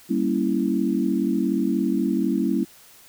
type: chord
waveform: sine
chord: G diminished seventh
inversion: none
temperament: equal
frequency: 196 / 233.1 / 277.2 / 329.6 Hz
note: G3 / Bb3 / Db4 / Fb4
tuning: 0 / 0 / 0 / 0 cents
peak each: -25 dBFS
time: 0.09-2.65 s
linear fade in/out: 20 ms
effects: white hiss -50 dBFS RMS until 3.08 s